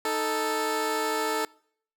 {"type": "tone pair together", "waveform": "15% pulse", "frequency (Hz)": [311.1, 440], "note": ["D#4", "A4"], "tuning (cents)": [0, 0], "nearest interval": "tritone", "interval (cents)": 600, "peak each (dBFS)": [-26, -20], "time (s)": [0.05, 1.45], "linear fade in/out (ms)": 2, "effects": ["noise-tail reverb RT60 0.6 s tail -25 dB re dry"]}